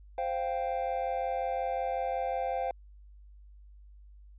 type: chord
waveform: triangle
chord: C suspended fourth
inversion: none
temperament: equal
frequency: 523.3 / 698.5 / 784 Hz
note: C5 / F5 / G5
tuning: 0 / 0 / 0 cents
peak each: -32 dBFS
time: 0.18-2.71 s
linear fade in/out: 2 ms
effects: added 50 Hz sine -50 dBFS peak until 4.38 s + resampled to 8000 Hz